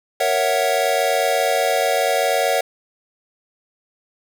square chord, F# dominant seventh, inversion first, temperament equal, 466.2 / 554.4 / 659.3 / 740 Hz, A#4 / C#5 / E5 / F#5, 0 / 0 / 0 / 0 cents, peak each -25 / -22 / -23 / -22 dBFS, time 0.2-2.61 s, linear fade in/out 5 ms, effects none

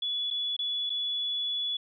sine tone with dropouts, 3416 Hz, G#7, 48 cents sharp, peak -28 dBFS, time 0.02-1.77 s, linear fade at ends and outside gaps 5 ms, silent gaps 0.304-0.309 / 0.566-0.59 / 0.896-0.901 s, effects none

